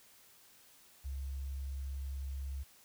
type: tone with quantisation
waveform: sine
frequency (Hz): 68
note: C#2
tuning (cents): -33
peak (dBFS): -37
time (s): 1.04-2.64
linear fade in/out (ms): 20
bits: 11
effects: white hiss -62 dBFS RMS until 2.84 s

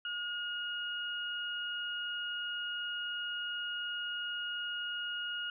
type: tone pair together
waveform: sine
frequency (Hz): 1433.2 / 2872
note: F6 / F7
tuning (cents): +44 / +48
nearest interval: octave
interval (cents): 1204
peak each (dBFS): -38 / -38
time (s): 0.05-5.5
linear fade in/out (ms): 2
effects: none

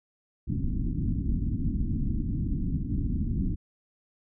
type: low-pass noise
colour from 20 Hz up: pink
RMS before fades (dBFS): -28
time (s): 0.47-3.56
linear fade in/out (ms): 20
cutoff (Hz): 290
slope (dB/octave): 48
effects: none

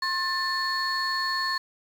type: tone cluster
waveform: sine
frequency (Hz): 1067 / 1773 / 4347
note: C6 / A6 / C#8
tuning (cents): +34 / +13 / -35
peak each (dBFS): -28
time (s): 0.02-1.58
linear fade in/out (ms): 5
effects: tanh soft clip ceiling -19 dBFS + 8-bit

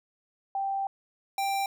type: tone pair in turn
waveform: sine / square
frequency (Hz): 784 / 786.8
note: G5 / G5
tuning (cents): 0 / +6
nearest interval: unison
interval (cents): 6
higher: second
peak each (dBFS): -27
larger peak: neither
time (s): 0.55-0.87 / 1.38-1.66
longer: first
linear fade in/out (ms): 2
effects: none

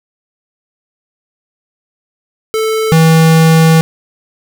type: tone pair in turn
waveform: square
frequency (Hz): 439.6 / 161.65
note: A4 / E3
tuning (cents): -2 / -34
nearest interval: octave + perfect fourth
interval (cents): 1732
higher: first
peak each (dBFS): -12 / -5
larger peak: second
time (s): 2.54-2.92 / 2.92-3.81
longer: second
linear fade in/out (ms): 0
effects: none

